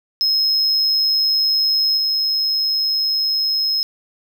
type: tone with level steps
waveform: triangle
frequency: 5150 Hz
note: E8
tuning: 41 cents flat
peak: -13 / -15 dBFS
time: 0.21-3.83 s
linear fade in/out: 0 ms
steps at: 1.97 s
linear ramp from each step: 5 ms
effects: none